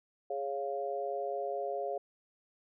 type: chord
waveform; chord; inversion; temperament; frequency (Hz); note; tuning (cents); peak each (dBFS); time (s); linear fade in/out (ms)
sine; Db major; second; equal; 415.3 / 554.4 / 698.5; Ab4 / Db5 / F5; 0 / 0 / 0; -38 / -37 / -37; 0.3-1.98; 5
effects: none